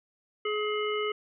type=harmonic tone; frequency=422.4 Hz; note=G#4; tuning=29 cents sharp; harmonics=1 / 3 / 5 / 7; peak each=-29 / -34 / -36 / -37 dBFS; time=0.45-1.12 s; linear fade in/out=5 ms; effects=none